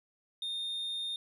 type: tone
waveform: sine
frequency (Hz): 3655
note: A#7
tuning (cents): -35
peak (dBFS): -31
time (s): 0.42-1.16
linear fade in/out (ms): 2
effects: tanh soft clip ceiling -33 dBFS